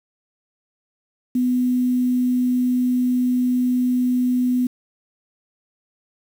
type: tone with quantisation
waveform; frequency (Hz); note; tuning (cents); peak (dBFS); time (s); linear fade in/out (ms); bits
sine; 249.5; B3; +18; -16; 1.35-4.67; 5; 7
effects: none